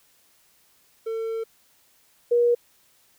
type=tone pair in turn; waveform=triangle / sine; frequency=449.9 / 478.1 Hz; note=A4 / A#4; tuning=+39 / +44 cents; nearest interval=minor second; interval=105 cents; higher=second; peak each=-24 / -16 dBFS; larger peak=second; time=1.06-1.44 / 2.31-2.55 s; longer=first; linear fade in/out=10 ms; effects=white hiss -61 dBFS RMS until 3.18 s